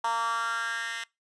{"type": "tone with high-pass filter sweep", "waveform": "10% pulse", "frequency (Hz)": 230, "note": "A#3", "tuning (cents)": -23, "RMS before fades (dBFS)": -30, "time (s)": [0.04, 1.04], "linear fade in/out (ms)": 5, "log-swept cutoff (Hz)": [940, 2100], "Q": 4.6, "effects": ["noise-tail reverb RT60 0.2 s tail -22 dB re dry", "resampled to 22050 Hz"]}